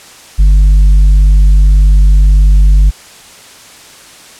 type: tone with tanh clipping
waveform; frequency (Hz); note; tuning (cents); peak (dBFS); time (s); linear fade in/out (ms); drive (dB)
sine; 49.11; G1; +4; -3; 0.38-2.91; 20; 4
effects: white hiss -35 dBFS RMS until 4.39 s + low-pass 9000 Hz 12 dB/octave